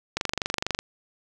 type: click train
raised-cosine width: 0.2 ms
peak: -8 dBFS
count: 16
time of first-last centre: 0.17-0.79 s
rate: 24.2 Hz
effects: none